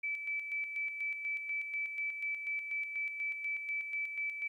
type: tone with tremolo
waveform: sine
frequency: 2310 Hz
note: D7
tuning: 29 cents flat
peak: -33 dBFS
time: 0.03-4.48 s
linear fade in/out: 10 ms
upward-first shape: square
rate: 4.1 Hz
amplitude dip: 50%
effects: 12-bit